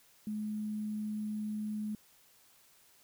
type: tone with sample-and-hold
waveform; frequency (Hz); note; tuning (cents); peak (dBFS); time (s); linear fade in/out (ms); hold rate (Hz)
sine; 212.3; G#3; +38; -34; 0.27-1.95; 2; 11025
effects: white hiss -64 dBFS RMS until 3.03 s